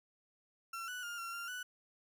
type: tone with pitch steps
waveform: 35% pulse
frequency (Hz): 1355 / 1482 / 1411 / 1367 / 1389 / 1485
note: E6 / F#6 / F6 / F6 / F6 / F#6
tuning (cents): +47 / +2 / +17 / -37 / -10 / +6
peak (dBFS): -39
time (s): 0.73-1.63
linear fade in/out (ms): 5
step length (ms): 150
effects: none